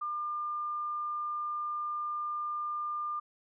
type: tone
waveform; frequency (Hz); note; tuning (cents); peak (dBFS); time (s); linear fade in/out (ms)
sine; 1200; D6; +37; -32; 0.01-3.2; 10
effects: none